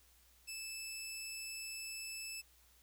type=tone; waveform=15% pulse; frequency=2627 Hz; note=E7; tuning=7 cents flat; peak=-36 dBFS; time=0.47-2.42 s; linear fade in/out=20 ms; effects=added 60 Hz sine -69 dBFS peak until 2.82 s + white hiss -68 dBFS RMS until 2.82 s